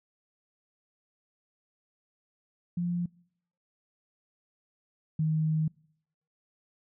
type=tone pair in turn; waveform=sine; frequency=174.61 / 156.8 Hz; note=F3 / D#3; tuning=0 / +14 cents; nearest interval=major second; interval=186 cents; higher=first; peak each=-27 / -24 dBFS; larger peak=second; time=2.77-3.06 / 5.19-5.68 s; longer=second; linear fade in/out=5 ms; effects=noise-tail reverb RT60 0.7 s tail -26 dB re dry